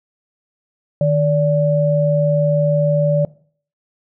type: tone pair together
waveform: sine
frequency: 153.3 / 579.6 Hz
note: D#3 / D5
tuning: -25 / -23 cents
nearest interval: octave + major seventh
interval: 2302 cents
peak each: -15 dBFS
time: 1.01-3.25 s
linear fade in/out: 2 ms
effects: noise-tail reverb RT60 0.5 s tail -21 dB re dry